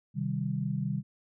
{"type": "chord", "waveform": "sine", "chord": "C minor", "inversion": "none", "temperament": "equal", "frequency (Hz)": [130.81, 155.56, 196], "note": ["C3", "Eb3", "G3"], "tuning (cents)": [0, 0, 0], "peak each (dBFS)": -33, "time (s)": [0.14, 1.03], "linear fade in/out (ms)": 50, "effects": []}